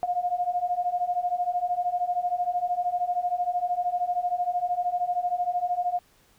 sine beating tone pair, 705 / 718 Hz, F5 / F5, +16 / +48 cents, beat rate 13 Hz, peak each -28 / -26 dBFS, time 0.03-5.99 s, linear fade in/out 0 ms, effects pink hiss -61 dBFS RMS until 6.38 s

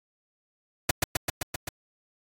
pink noise with echo, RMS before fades -21 dBFS, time 0.89-0.91 s, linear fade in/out 5 ms, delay 130 ms, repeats 6, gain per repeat -2 dB, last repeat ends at 1.69 s, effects AAC 64 kbps

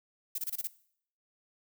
violet noise bursts, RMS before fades -34 dBFS, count 6, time 0.35-0.673 s, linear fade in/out 5 ms, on 33 ms, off 25 ms, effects noise-tail reverb RT60 0.6 s tail -19 dB re dry

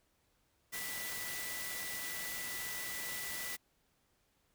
sine tone in noise, 1975.5 Hz, B6, in tune, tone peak -44 dBFS, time 0.72-3.57 s, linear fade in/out 20 ms, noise white, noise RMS -42 dBFS, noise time 0.72-3.57 s, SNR -5 dB, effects pink hiss -75 dBFS RMS until 4.54 s

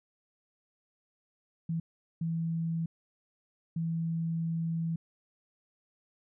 sine tone bursts at uneven times, 164.81 Hz, E3, in tune, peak -29 dBFS, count 3, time 1.69-1.8 / 2.21-2.86 / 3.76-4.96 s, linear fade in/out 5 ms, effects none

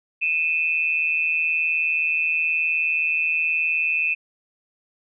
sine tone pair together, 2478 / 2637 Hz, D#7 / E7, -8 / 0 cents, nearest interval minor second, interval 108 cents, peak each -22 dBFS, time 0.21-4.15 s, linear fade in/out 20 ms, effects none

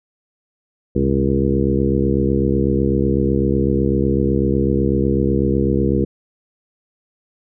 harmonic tone with a mistuned harmonic, 68 Hz, C#2, 33 cents flat, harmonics 1 / 2 / 3 / 4 / 5 / 6 / 7, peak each -22 / -22 / -20 / -23 / -21 / -23 / -24 dBFS, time 0.95-6.05 s, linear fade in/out 10 ms, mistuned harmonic 2, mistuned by -76 cents, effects none

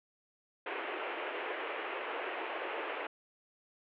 pink band-pass noise, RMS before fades -39 dBFS, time 0.66-3.07 s, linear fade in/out 5 ms, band 340 to 2900 Hz, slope 48 dB/octave, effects none

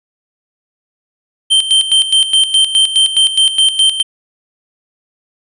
square tone with tremolo, 3126 Hz, G7, 6 cents flat, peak -7 dBFS, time 1.5-4.03 s, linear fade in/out 20 ms, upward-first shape square, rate 4.8 Hz, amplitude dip 70%, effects resampled to 24000 Hz

